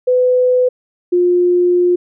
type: tone pair in turn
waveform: sine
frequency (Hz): 502 / 355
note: B4 / F4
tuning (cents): +28 / +28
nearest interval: tritone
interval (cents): 600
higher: first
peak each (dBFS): -9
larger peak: neither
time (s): 0.07-0.69 / 1.12-1.96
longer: second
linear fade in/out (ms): 10
effects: none